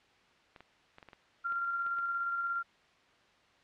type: clicks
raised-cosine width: 0.3 ms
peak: -34 dBFS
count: 9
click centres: 0.562 / 0.606 / 0.984 / 1.028 / 1.087 / 1.132 / 1.522 / 1.865 / 1.986 s
type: tone with tremolo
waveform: sine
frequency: 1383 Hz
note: F6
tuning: 17 cents flat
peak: -30 dBFS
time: 1.44-2.63 s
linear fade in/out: 20 ms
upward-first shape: square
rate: 17 Hz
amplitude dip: 25%
effects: white hiss -64 dBFS RMS until 3.63 s + low-pass 3000 Hz 12 dB/octave